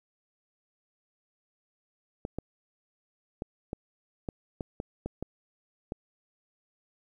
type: clicks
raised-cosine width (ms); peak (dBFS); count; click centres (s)
2; -20; 10; 2.251 / 2.386 / 3.421 / 3.731 / 4.288 / 4.608 / 4.801 / 5.06 / 5.226 / 5.921
effects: 10-bit